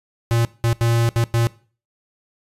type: tone bursts at uneven times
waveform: square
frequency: 116.54 Hz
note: A#2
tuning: in tune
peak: -16 dBFS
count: 5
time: 0.31-0.45 / 0.64-0.73 / 0.81-1.09 / 1.16-1.24 / 1.34-1.47 s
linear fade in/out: 0 ms
effects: noise-tail reverb RT60 0.4 s tail -20 dB re dry + resampled to 32000 Hz